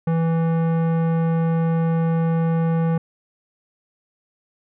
sine tone with tanh clipping, 164.6 Hz, E3, 2 cents flat, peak -19 dBFS, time 0.07-2.98 s, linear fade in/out 5 ms, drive 16 dB, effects none

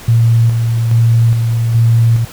sine tone with tremolo, 115.5 Hz, A#2, 16 cents flat, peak -6 dBFS, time 0.08-2.25 s, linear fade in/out 5 ms, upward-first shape square, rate 1.2 Hz, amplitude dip 40%, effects pink hiss -33 dBFS RMS until 2.32 s

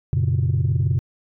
sine chord, F# major, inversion none, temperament equal with one note detuned, 92.5 / 119.47 / 138.59 Hz, F#2 / A#2 / C#3, 0 / +43 / 0 cents, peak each -20 dBFS, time 0.13-0.99 s, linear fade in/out 0 ms, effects tanh soft clip ceiling -12 dBFS

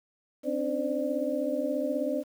sine tone cluster, 262.2 / 281.1 / 297.4 / 519 / 593 Hz, C4 / C#4 / D4 / C5 / D5, +4 / +24 / +22 / -14 / +17 cents, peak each -33 / -37 / -34 / -33 / -31 dBFS, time 0.43-2.24 s, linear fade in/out 50 ms, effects 9-bit

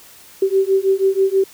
sine beating tone pair, 383.3 / 389.5 Hz, G4 / G4, -39 / -11 cents, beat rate 6.2 Hz, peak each -16 dBFS, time 0.42-1.44 s, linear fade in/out 5 ms, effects white hiss -44 dBFS RMS until 1.53 s

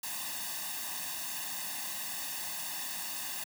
white noise with comb filter, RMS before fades -38 dBFS, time 0.03-3.44 s, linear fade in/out 5 ms, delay 1.1 ms, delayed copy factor +1, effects high-pass 200 Hz 12 dB/octave

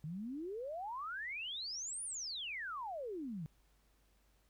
sine exponential two-way sweep, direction up then down, 146.83 to 9956 to 146.83 Hz, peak -40 dBFS, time 0.04-3.46 s, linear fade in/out 0 ms, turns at 2.04 s, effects added 50 Hz sine -70 dBFS peak until 4.49 s + pink hiss -75 dBFS RMS until 4.49 s

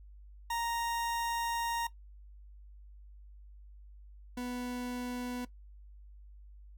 40% pulse tone pair in turn, 932.3 / 246.9 Hz, A#5 / B3, 0 / 0 cents, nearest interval octave + major seventh, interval 2300 cents, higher first, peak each -31 / -35 dBFS, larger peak first, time 0.5-1.87 / 4.37-5.45 s, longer first, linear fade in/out 5 ms, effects noise-tail reverb RT60 0.1 s tail -17 dB re dry + added 50 Hz sine -50 dBFS peak until 6.77 s

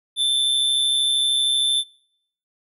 square tone with amplitude modulation, 3536 Hz, A7, 8 cents sharp, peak -16 dBFS, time 0.16-1.84 s, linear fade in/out 50 ms, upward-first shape sine, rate 133 Hz, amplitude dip 45%, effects noise-tail reverb RT60 0.7 s tail -26 dB re dry + resampled to 32000 Hz

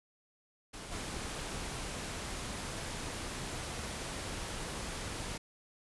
pink noise with level steps, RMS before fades -45 / -40 dBFS, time 0.73-5.38 s, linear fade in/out 10 ms, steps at 0.91 s, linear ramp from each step 20 ms, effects resampled to 24000 Hz

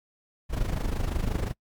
brown noise with amplitude modulation, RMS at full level -24 dBFS, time 0.49-1.54 s, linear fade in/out 50 ms, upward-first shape sine, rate 25.7 Hz, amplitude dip 75%, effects noise-tail reverb RT60 0.1 s tail -26 dB re dry + MP3 96 kbps

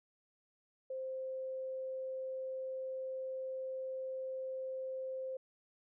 sine tone, 523.3 Hz, C5, in tune, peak -38 dBFS, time 0.9-5.37 s, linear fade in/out 5 ms, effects none

